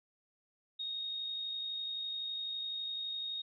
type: tone with amplitude modulation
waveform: sine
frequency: 3729 Hz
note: A#7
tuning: in tune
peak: -35 dBFS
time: 0.79-3.42 s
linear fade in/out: 10 ms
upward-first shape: sine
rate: 51.9 Hz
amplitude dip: 30%
effects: none